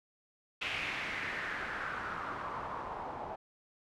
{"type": "noise with low-pass filter sweep", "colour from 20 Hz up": "white", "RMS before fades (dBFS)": -39, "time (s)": [0.61, 3.36], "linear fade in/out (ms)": 10, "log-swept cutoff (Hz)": [2600, 790], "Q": 3.1, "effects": []}